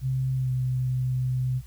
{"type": "tone with pitch glide", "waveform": "sine", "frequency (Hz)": [131, 127.79], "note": ["C3", "C3"], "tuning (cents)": [2, -40], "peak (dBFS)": -23, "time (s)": [0.01, 1.62], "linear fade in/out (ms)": 50, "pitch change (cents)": -42, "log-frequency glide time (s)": [0.36, 0.52], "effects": ["added 60 Hz sine -42 dBFS peak until 1.66 s", "white hiss -58 dBFS RMS until 1.66 s"]}